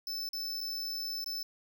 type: tone with dropouts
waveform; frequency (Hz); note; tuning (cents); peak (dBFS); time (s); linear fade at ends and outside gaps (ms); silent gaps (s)
square; 5274; E8; 0; -35; 0.07-1.43; 2; 0.29-0.332 / 0.607-0.611 / 1.243-1.261
effects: none